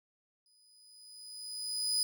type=tone with exponential growth; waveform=30% pulse; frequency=4978 Hz; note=D#8; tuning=in tune; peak=-24 dBFS; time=0.46-2.03 s; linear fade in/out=1 ms; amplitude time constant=340 ms; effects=none